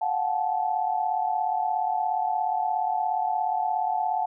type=tone cluster; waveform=sine; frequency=723 / 760 / 868 Hz; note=F#5 / F#5 / A5; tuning=-40 / +46 / -24 cents; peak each=-27 / -29 / -27 dBFS; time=0.01-4.26 s; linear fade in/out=10 ms; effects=none